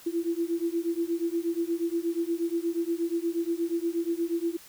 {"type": "beating tone pair", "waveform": "sine", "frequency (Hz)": [333.1, 341.5], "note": ["E4", "F4"], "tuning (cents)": [18, -39], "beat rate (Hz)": 8.4, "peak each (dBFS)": -29, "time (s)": [0.06, 4.57], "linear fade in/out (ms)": 10, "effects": ["white hiss -51 dBFS RMS until 4.68 s"]}